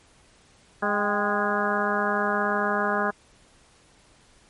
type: harmonic tone with a mistuned harmonic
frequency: 206.6 Hz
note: G#3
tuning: 9 cents flat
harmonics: 1 / 2 / 3 / 4 / 5 / 6 / 7 / 8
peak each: -30 / -30 / -30 / -30 / -30 / -30 / -30 / -30 dBFS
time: 0.82-3.11 s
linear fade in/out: 10 ms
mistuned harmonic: 4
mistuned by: -68 cents
effects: pink hiss -57 dBFS RMS until 4.49 s + MP3 48 kbps